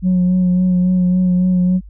sine tone with vibrato, 181.8 Hz, F#3, 30 cents flat, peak -9 dBFS, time 0.02-1.81 s, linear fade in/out 50 ms, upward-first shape sine, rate 3.6 Hz, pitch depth 23 cents each way, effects tanh soft clip ceiling -9 dBFS + added 50 Hz sine -34 dBFS peak until 1.89 s

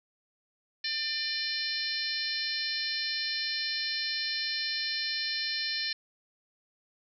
harmonic tone, 597 Hz, D5, 28 cents sharp, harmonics 3 / 4 / 5 / 6 / 7 / 8 / 9, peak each -37 / -40 / -41 / -41 / -33 / -40 / -38 dBFS, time 0.84-5.93 s, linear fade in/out 5 ms, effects none

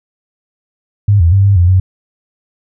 sine tone with pitch steps, 102.2 / 83.9 / 98 / 99.9 / 87.7 / 93.2 Hz, G#2 / E2 / G2 / G2 / F2 / F#2, -27 / +31 / 0 / +33 / +8 / +13 cents, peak -5 dBFS, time 1.08-1.8 s, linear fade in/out 5 ms, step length 120 ms, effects none

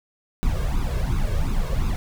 brown noise with flanger, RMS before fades -22 dBFS, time 0.43-1.96 s, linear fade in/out 0 ms, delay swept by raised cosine 0.78 to 1.88 ms, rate 2.8 Hz, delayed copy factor +0.8, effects none

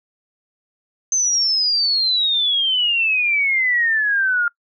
sine exponential sweep, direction down, 6272 to 1400 Hz, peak -15 dBFS, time 1.12-4.48 s, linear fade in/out 2 ms, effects noise-tail reverb RT60 0.1 s tail -24 dB re dry

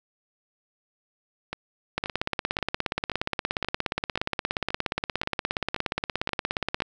two click trains, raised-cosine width 0.3 ms, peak -9 / -15 dBFS, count 83 / 11, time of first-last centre 1.98-6.804 / 1.53-6.821 s, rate 17 / 1.89 Hz, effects none

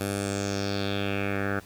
10% pulse tone with low-pass filter sweep, 99.6 Hz, G2, 28 cents sharp, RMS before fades -29 dBFS, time 0-1.6 s, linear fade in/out 10 ms, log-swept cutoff 12000 to 1500 Hz, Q 3.3, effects pink hiss -51 dBFS RMS until 1.65 s

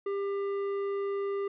triangle tone with tanh clipping, 398.2 Hz, G4, 27 cents sharp, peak -31 dBFS, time 0.06-1.48 s, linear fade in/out 5 ms, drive 14 dB, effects none

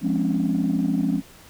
sine chord, Db major seventh, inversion first, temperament equal with one note detuned, 174.61 / 207.7 / 261.6 / 281.9 Hz, F3 / Ab3 / C4 / Db4, 0 / 0 / 0 / +29 cents, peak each -24 dBFS, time 0.01-1.22 s, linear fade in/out 50 ms, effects tanh soft clip ceiling -13 dBFS + pink hiss -48 dBFS RMS until 1.49 s

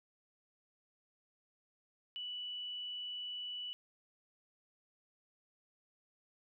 sine tone, 2960 Hz, F#7, in tune, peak -40 dBFS, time 2.16-3.73 s, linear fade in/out 0 ms, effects none

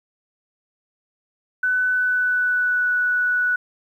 sine tone with pitch glide, 1500 to 1476.8 Hz, F#6 to F#6, +23 to -4 cents, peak -17 dBFS, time 1.63-3.56 s, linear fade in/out 5 ms, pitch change -27 cents, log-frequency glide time 1.93-2.91 s, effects 9-bit

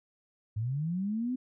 sine linear sweep, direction up, 101.6 to 260 Hz, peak -29 dBFS, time 0.56-1.36 s, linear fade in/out 10 ms, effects none

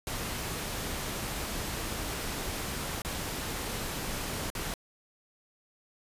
pink noise with dropouts, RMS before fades -35 dBFS, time 0.07-4.74 s, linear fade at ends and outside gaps 1 ms, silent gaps 3.019-3.048 / 4.502-4.551 s, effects resampled to 32000 Hz

